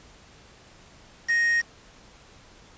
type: tone with quantisation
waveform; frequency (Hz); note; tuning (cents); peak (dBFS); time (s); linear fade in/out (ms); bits
triangle; 1864.7; A#6; 0; -18; 1.28-1.62; 20; 5
effects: pink hiss -52 dBFS RMS until 2.77 s + resampled to 16000 Hz